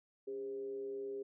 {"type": "tone with frequency modulation", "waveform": "sine", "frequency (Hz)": 403.1, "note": "G4", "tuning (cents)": 48, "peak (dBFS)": -39, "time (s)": [0.27, 1.23], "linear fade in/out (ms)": 10, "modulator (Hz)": 123, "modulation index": 0.36, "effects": []}